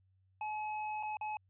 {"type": "tone with dropouts", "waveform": "square", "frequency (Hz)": 853, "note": "G#5", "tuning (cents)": 46, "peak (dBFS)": -37, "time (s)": [0.41, 1.37], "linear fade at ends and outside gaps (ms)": 2, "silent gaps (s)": [[1.028, 1.032], [1.17, 1.211]], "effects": ["added 94 Hz sine -68 dBFS peak until 1.49 s", "resampled to 8000 Hz"]}